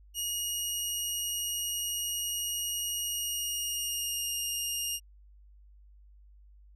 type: tone with pitch glide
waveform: 15% pulse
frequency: 2878 to 2833 Hz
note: F#7 to F7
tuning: -49 to +24 cents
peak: -24 dBFS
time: 0.14-5 s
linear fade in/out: 50 ms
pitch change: -27 cents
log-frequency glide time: 3.03-4.33 s
effects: added 50 Hz sine -53 dBFS peak until 6.75 s